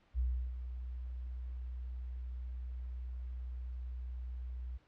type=tone with ADSR envelope; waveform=sine; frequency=61.74 Hz; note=B1; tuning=in tune; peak=-29 dBFS; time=0.14-4.78 s; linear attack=47 ms; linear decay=340 ms; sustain=-10 dB; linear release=16 ms; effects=pink hiss -69 dBFS RMS until 4.87 s + low-pass 3000 Hz 12 dB/octave